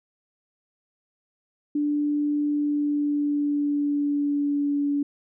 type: tone with pitch glide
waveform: sine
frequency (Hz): 293.7 to 286.3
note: D4 to D4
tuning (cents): 0 to -44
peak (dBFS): -21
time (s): 1.75-5.03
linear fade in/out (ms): 5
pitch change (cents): -44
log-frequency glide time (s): 2.46-4.92
effects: none